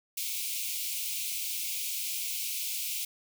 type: high-pass noise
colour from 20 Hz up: white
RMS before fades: -34 dBFS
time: 0.17-3.05 s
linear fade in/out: 5 ms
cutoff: 2200 Hz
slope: 96 dB/octave
effects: none